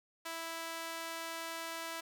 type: tone with high-pass filter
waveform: sawtooth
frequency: 329.6 Hz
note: E4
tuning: in tune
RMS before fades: -42 dBFS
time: 0.25-2.01 s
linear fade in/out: 10 ms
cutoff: 890 Hz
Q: 0.74
effects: none